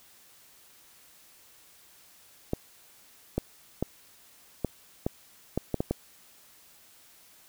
clicks, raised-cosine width 2 ms, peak -13 dBFS, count 9, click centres 2.534 / 3.38 / 3.826 / 4.647 / 5.065 / 5.576 / 5.743 / 5.805 / 5.91 s, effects white hiss -57 dBFS RMS until 7.48 s

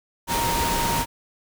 sine tone in noise, 932.3 Hz, A#5, in tune, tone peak -24 dBFS, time 0.27-1.06 s, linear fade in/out 50 ms, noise pink, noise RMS -25 dBFS, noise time 0.27-1.06 s, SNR -2 dB, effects none

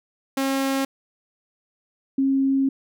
sawtooth / sine tone pair in turn, 270.4 / 270.4 Hz, C#4 / C#4, -43 / -43 cents, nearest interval unison, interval 0 cents, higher neither, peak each -17 dBFS, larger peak neither, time 0.37-0.85 / 2.18-2.69 s, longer second, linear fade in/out 5 ms, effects none

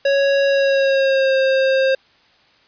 square tone with pitch glide, 554.4 to 531.8 Hz, C#5 to C5, 0 to +28 cents, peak -14 dBFS, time 0.05-1.95 s, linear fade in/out 5 ms, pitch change -72 cents, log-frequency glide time 0.47-1.36 s, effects white hiss -54 dBFS RMS until 2.67 s + resampled to 11025 Hz

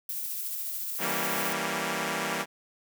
violet noise with tremolo, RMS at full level -33 dBFS, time 0.09-1.53 s, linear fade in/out 2 ms, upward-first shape sine, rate 14 Hz, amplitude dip 25%
5% pulse chord, E diminished seventh, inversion none, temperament equal, 164.81 / 196 / 233.1 / 277.2 Hz, E3 / G3 / Bb3 / Db4, 0 / 0 / 0 / 0 cents, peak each -23 / -22 / -22 / -26 dBFS, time 0.98-2.46 s, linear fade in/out 50 ms
effects none

